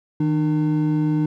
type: tone pair together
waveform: triangle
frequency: 156.57 / 302.3 Hz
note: D#3 / D#4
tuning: +11 / -50 cents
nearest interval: major seventh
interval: 1139 cents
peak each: -18 dBFS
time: 0.2-1.26 s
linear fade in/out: 5 ms
effects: none